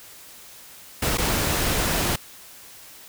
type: noise with dropouts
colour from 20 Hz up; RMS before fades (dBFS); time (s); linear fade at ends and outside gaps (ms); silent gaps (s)
pink; -23; 1.02-2.16; 5; 1.174-1.182
effects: white hiss -45 dBFS RMS until 3.08 s